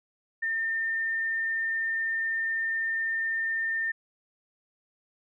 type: tone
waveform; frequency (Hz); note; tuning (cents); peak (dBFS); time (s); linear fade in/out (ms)
sine; 1808; A6; +47; -26; 0.42-3.92; 10
effects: none